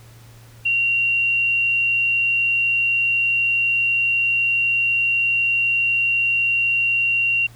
sine tone, 2756 Hz, F7, 24 cents flat, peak -16 dBFS, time 0.65-7.47 s, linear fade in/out 10 ms, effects added 115 Hz sine -43 dBFS peak until 7.55 s + pink hiss -50 dBFS RMS until 7.55 s

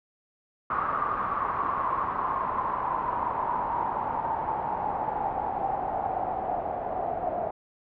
white noise with low-pass filter sweep, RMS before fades -29 dBFS, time 0.7-7.51 s, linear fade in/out 5 ms, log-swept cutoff 1200 to 690 Hz, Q 8, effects low-pass 2000 Hz 12 dB/octave

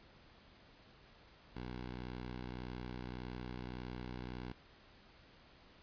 10% pulse tone, 61.74 Hz, B1, in tune, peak -35 dBFS, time 1.55-4.53 s, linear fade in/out 10 ms, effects pink hiss -62 dBFS RMS until 5.82 s + resampled to 11025 Hz

